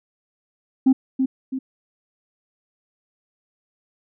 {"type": "tone with echo", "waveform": "sine", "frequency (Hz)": 263.1, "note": "C4", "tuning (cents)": 10, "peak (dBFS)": -9, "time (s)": [0.86, 0.93], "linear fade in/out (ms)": 10, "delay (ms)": 330, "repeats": 2, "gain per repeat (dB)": -7, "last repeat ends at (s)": 1.59, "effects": ["tanh soft clip ceiling -9 dBFS"]}